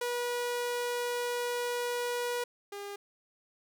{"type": "tone pair in turn", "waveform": "sawtooth", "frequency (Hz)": [484.8, 404.1], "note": ["B4", "G#4"], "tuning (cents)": [-32, -47], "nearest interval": "minor third", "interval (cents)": 315, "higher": "first", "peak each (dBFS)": [-27, -35], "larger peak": "first", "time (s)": [[0.01, 2.44], [2.72, 2.96]], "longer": "first", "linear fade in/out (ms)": 5, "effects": []}